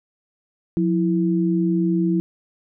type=tone pair together; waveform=sine; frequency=178.68 / 329.6 Hz; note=F3 / E4; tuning=+40 / 0 cents; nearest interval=major seventh; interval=1060 cents; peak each=-19 / -20 dBFS; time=0.77-2.2 s; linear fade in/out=0 ms; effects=none